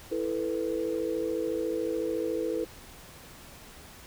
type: chord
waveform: sine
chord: E suspended fourth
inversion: none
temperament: equal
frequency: 329.6 / 440 / 493.9 Hz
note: E4 / A4 / B4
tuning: 0 / 0 / 0 cents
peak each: -32 dBFS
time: 0.11-2.65 s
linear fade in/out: 10 ms
effects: pink hiss -49 dBFS RMS until 4.06 s